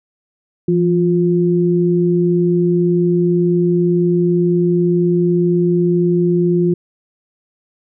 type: tone pair together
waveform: sine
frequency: 171.08 / 353 Hz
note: F3 / F4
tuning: -35 / +19 cents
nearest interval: octave + minor second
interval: 1254 cents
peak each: -14 dBFS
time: 0.68-6.74 s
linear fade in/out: 5 ms
effects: none

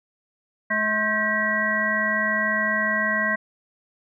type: harmonic tone with a mistuned harmonic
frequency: 213.6 Hz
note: G#3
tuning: 49 cents sharp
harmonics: 1 / 3 / 5 / 7 / 9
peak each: -30 / -29 / -29 / -26 / -23 dBFS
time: 0.7-3.36 s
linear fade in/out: 10 ms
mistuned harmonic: 7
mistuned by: +91 cents
effects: none

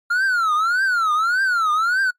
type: tone with vibrato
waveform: triangle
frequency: 1385 Hz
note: F6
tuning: 15 cents flat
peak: -14 dBFS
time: 0.1-2.11 s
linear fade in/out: 10 ms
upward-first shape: triangle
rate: 1.7 Hz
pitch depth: 250 cents each way
effects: noise-tail reverb RT60 0.1 s tail -23 dB re dry + MP3 64 kbps

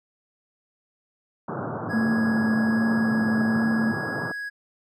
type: band-pass noise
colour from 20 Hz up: pink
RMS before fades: -31 dBFS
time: 1.48-4.32 s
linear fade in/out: 5 ms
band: 100 to 1500 Hz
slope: 96 dB/octave
type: tone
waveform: triangle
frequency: 1661.2 Hz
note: G#6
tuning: in tune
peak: -28 dBFS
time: 1.89-4.5 s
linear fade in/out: 20 ms
type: tone with vibrato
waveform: sine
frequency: 222.9 Hz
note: A3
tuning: 23 cents sharp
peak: -20 dBFS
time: 1.93-3.92 s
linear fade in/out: 10 ms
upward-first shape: sine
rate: 1.3 Hz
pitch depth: 16 cents each way
effects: none

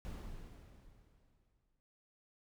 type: noise with exponential decay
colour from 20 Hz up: brown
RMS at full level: -42 dBFS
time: 0.05-1.8 s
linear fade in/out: 0 ms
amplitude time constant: 380 ms
effects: none

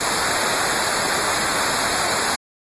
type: noise with comb filter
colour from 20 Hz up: pink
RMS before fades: -22 dBFS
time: 0-2.36 s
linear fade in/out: 10 ms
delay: 0.34 ms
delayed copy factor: -0.95
effects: AAC 32 kbps

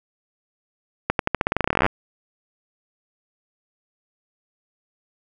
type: accelerating click train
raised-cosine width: 0.5 ms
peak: -3 dBFS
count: 22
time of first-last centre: 1.1-1.864 s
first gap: 92 ms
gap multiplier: 0.89
effects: none

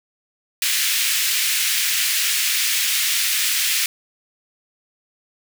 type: high-pass noise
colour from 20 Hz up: pink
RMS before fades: -20 dBFS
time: 0.62-3.86 s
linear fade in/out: 2 ms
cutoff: 2000 Hz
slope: 24 dB/octave
effects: none

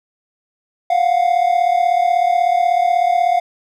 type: tone pair together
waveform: triangle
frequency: 698.5 / 734.8 Hz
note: F5 / F#5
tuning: 0 / -12 cents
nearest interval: minor second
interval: 88 cents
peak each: -12 / -15 dBFS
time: 0.9-3.4 s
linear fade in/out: 5 ms
effects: none

